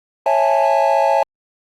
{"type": "chord", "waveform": "triangle", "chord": "A major seventh", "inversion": "first", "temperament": "just", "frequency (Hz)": [550, 660, 825, 880], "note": ["C#5", "E5", "G#5", "A5"], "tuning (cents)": [-14, 2, -12, 0], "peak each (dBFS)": -16, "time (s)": [0.26, 1.23], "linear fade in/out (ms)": 2, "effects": ["Opus 24 kbps"]}